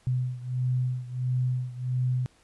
sine beating tone pair, 125.9 / 127.4 Hz, B2 / C3, +34 / -46 cents, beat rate 1.5 Hz, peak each -27 / -30 dBFS, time 0.07-2.26 s, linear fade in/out 0 ms, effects pink hiss -62 dBFS RMS until 2.43 s + resampled to 24000 Hz

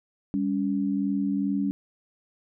sine tone pair together, 198.9 / 281.3 Hz, G3 / C#4, +25 / +26 cents, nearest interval tritone, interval 601 cents, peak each -26 dBFS, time 0.34-1.71 s, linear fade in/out 0 ms, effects none

